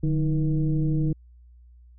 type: tone with frequency modulation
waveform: sine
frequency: 150 Hz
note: D3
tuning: 37 cents sharp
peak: -20 dBFS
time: 0.03-1.13 s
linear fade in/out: 5 ms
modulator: 166 Hz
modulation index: 0.91
effects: added 60 Hz sine -48 dBFS peak until 1.98 s